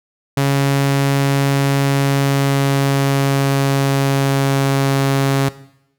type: tone with pitch glide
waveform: sawtooth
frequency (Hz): 138.7 to 136.95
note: C#3 to C#3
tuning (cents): +1 to -21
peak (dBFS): -9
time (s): 0.37-5.49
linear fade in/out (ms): 5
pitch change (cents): -22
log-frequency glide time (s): 1.9-5.13
effects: noise-tail reverb RT60 0.8 s tail -17 dB re dry